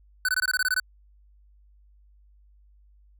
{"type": "tone bursts", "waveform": "square", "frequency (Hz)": 1500, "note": "F#6", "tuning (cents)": 23, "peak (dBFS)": -22, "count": 10, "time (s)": [0.25, 0.799], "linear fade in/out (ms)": 2, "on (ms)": 36, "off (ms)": 21, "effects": ["added 50 Hz sine -54 dBFS peak until 3.19 s"]}